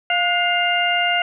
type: harmonic tone with a mistuned harmonic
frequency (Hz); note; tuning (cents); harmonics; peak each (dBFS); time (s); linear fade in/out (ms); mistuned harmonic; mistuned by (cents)
701; F5; +6; 1 / 2 / 3 / 4; -21 / -23 / -22 / -21; 0.1-1.22; 2; 2; +58
effects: none